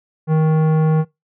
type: tone with tanh clipping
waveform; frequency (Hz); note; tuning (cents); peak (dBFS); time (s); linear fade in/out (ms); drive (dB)
sine; 157.1; D#3; +17; -14; 0.27-1.05; 50; 15
effects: noise-tail reverb RT60 0.2 s tail -22 dB re dry